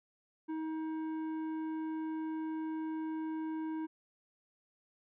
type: tone with tanh clipping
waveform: triangle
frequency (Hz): 316.6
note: D#4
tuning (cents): +30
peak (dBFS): -37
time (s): 0.48-3.87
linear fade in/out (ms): 20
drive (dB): 14
effects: none